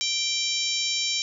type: harmonic tone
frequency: 783 Hz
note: G5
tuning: 2 cents flat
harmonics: 3 / 4 / 5 / 6 / 7 / 8 / 9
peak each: -33 / -31 / -29 / -36 / -29 / -35 / -34 dBFS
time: 0.01-1.22 s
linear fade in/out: 0 ms
effects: none